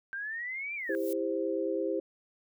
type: exponential two-way sweep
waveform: sine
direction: up then down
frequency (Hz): 1562 to 2404 to 1602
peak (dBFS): -34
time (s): 0.13-0.95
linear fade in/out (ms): 0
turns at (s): 0.75
type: noise with exponential growth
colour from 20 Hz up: violet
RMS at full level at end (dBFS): -40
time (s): 0.76-1.13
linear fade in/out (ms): 2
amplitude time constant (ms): 80
type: chord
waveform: sine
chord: C major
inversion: first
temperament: equal with one note detuned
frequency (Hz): 329.6 / 398.8 / 523.3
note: E4 / G4 / C5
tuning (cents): 0 / +30 / 0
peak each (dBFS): -33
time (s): 0.89-2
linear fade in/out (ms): 5
effects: none